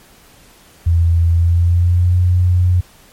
sine tone with pitch glide, 84.1 to 89.62 Hz, E2 to F2, +35 to +45 cents, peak -9 dBFS, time 0.86-2.81 s, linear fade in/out 10 ms, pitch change +110 cents, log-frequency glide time 1.31-2.19 s, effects pink hiss -46 dBFS RMS until 3.12 s + MP3 64 kbps

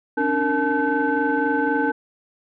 sine tone cluster, 274.5 / 298.4 / 462.2 / 861 / 1528 Hz, C#4 / D4 / A#4 / A5 / G6, -17 / +28 / -15 / -38 / -45 cents, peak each -24 dBFS, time 0.17-1.92 s, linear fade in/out 10 ms, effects tanh soft clip ceiling -10 dBFS

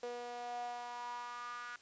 sawtooth tone with high-pass filter sweep, 241.8 Hz, B3, 36 cents flat, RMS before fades -44 dBFS, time 0.03-1.76 s, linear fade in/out 2 ms, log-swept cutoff 520 to 1400 Hz, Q 6.4, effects white hiss -63 dBFS RMS until 1.81 s + resampled to 16000 Hz

